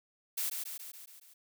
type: noise with echo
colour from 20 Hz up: blue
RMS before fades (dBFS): -34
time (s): 0.37-0.5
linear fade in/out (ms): 10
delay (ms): 140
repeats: 6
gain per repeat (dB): -4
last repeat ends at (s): 1.34
effects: none